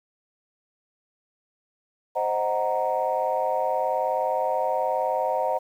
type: chord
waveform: sine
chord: C half-diminished seventh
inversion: none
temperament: equal with one note detuned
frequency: 523.3 / 622.3 / 742.6 / 932.3 Hz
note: C5 / Eb5 / Gb5 / Bb5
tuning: 0 / 0 / +6 / 0 cents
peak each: -27 dBFS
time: 2.15-5.59 s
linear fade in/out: 20 ms
effects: tanh soft clip ceiling -13 dBFS + 9-bit